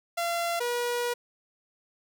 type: tone pair in turn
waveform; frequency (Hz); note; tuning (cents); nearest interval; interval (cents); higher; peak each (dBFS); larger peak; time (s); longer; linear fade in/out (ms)
sawtooth; 684 / 482.5; F5 / B4; -36 / -40; tritone; 604; first; -23; neither; 0.17-0.6 / 0.6-1.14; second; 10
effects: none